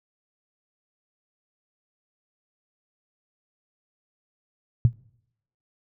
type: tone with exponential decay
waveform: sine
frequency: 118.1 Hz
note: A#2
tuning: 23 cents sharp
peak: -9 dBFS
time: 4.85-4.93 s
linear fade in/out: 0 ms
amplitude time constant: 17 ms
effects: noise-tail reverb RT60 0.8 s tail -26 dB re dry